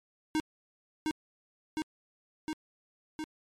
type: tone with echo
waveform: square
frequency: 311.1 Hz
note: D#4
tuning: in tune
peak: -27 dBFS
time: 0.35-0.4 s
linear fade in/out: 0 ms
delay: 710 ms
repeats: 4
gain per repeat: -2 dB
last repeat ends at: 3.24 s
effects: low-pass 9000 Hz 12 dB/octave + MP3 96 kbps